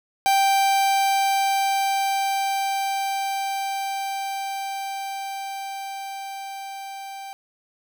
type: tone with level ramp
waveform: 45% pulse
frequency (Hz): 784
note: G5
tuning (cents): 0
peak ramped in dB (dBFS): -16 to -34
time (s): 0.26-7.33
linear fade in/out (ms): 0
effects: none